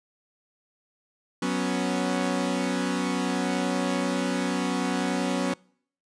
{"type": "chord", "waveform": "sawtooth", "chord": "F# suspended fourth", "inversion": "none", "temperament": "equal", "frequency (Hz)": [185, 246.9, 277.2], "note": ["F#3", "B3", "C#4"], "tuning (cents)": [0, 0, 0], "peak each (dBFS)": -25, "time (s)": [1.42, 5.54], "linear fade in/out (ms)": 5, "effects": ["noise-tail reverb RT60 0.6 s tail -26 dB re dry", "resampled to 22050 Hz"]}